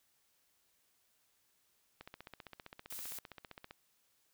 click train, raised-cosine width 0.3 ms, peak -32 dBFS, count 27, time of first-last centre 2.01-3.709 s, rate 15.3 Hz
blue noise, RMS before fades -45 dBFS, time 2.9-3.19 s, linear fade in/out 5 ms
effects white hiss -75 dBFS RMS until 4.33 s

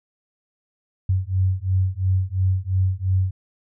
sine beating tone pair, 92.5 / 95.4 Hz, F#2 / G2, 0 / -47 cents, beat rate 2.9 Hz, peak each -21 dBFS, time 1.09-3.31 s, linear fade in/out 5 ms, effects none

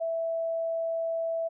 sine tone, 659.3 Hz, E5, in tune, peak -27 dBFS, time 0-1.49 s, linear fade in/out 20 ms, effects none

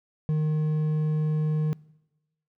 triangle tone with hard clipping, 154 Hz, D#3, 17 cents flat, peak -23 dBFS, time 0.29-1.73 s, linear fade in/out 0 ms, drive 7 dB, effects noise-tail reverb RT60 1.0 s tail -24 dB re dry

